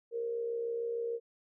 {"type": "tone with amplitude modulation", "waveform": "sine", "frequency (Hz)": 466.2, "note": "A#4", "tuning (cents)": 0, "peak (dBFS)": -30, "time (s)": [0.11, 1.2], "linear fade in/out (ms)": 50, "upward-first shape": "sine", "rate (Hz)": 66.6, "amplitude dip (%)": 50, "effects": []}